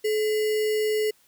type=tone with sample-and-hold; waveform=sine; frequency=429.2 Hz; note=A4; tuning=43 cents flat; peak=-21 dBFS; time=0.04-1.11 s; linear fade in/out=10 ms; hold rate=2450 Hz; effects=white hiss -61 dBFS RMS until 1.27 s